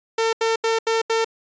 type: tone bursts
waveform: sawtooth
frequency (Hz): 451.4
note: A4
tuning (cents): +44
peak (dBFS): -14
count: 5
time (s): 0.18-1.246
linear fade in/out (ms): 5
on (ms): 150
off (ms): 79
effects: resampled to 16000 Hz